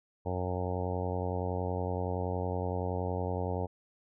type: harmonic tone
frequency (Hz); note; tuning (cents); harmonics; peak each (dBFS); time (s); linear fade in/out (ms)
90.7; F#2; -34; 1 / 2 / 3 / 4 / 5 / 6 / 7 / 8 / 9 / 10; -34 / -40 / -42 / -43 / -38 / -40 / -43 / -43 / -42 / -45; 0.25-3.67; 20
effects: none